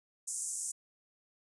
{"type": "band-pass noise", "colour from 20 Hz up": "white", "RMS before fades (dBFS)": -38, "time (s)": [0.27, 0.72], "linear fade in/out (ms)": 10, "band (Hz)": [6500, 9600], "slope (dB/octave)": 48, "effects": ["resampled to 24000 Hz"]}